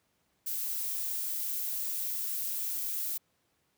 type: noise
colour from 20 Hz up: violet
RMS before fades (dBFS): -34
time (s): 0.46-3.18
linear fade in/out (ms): 10
effects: pink hiss -74 dBFS RMS until 3.77 s + high-pass 80 Hz 12 dB/octave